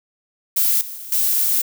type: noise with level steps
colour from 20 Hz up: violet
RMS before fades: -17 / -32 / -34 / -18 dBFS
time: 0.56-1.62 s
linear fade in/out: 10 ms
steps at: 0.81 / 0.96 / 1.12 s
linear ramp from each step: 2 ms
effects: none